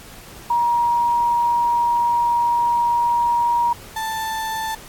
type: tone pair in turn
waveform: sine / 35% pulse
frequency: 949 / 883.3 Hz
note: A#5 / A5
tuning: +31 / +6 cents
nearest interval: minor second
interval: 125 cents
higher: first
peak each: -15 / -21 dBFS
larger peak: first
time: 0.5-3.73 / 3.96-4.75 s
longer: first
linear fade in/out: 5 ms
effects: pink hiss -41 dBFS RMS until 4.88 s + AAC 64 kbps